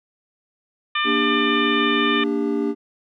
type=harmonic tone; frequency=598 Hz; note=D5; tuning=31 cents sharp; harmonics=2 / 3 / 4 / 5 / 6; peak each=-23 / -25 / -26 / -27 / -28 dBFS; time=0.95-2.24 s; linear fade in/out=5 ms
type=chord; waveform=triangle; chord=G minor; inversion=first; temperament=equal with one note detuned; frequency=233.1 / 293.7 / 400 Hz; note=Bb3 / D4 / G4; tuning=0 / 0 / +35 cents; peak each=-23 / -21 / -22 dBFS; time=1.04-2.75 s; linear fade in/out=50 ms
effects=none